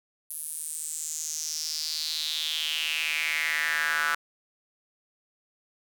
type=tone with high-pass filter sweep; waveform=square; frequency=77.78 Hz; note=D#2; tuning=in tune; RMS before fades=-30 dBFS; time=0.3-4.15 s; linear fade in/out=5 ms; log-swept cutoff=11000 to 1400 Hz; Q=5.2; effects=none